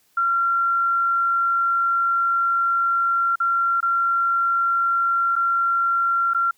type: tone with dropouts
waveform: sine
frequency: 1372 Hz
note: F6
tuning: 31 cents flat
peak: -17 dBFS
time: 0.17-6.51 s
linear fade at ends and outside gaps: 5 ms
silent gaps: 3.357-3.401 / 3.805-3.827 / 5.356-5.362 / 6.336-6.346 s
effects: white hiss -62 dBFS RMS until 6.57 s